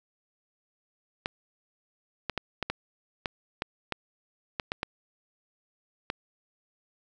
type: clicks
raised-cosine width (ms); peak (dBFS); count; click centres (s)
0.3; -13; 12; 1.259 / 2.297 / 2.377 / 2.627 / 2.7 / 3.258 / 3.621 / 3.923 / 4.598 / 4.719 / 4.831 / 6.101
effects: none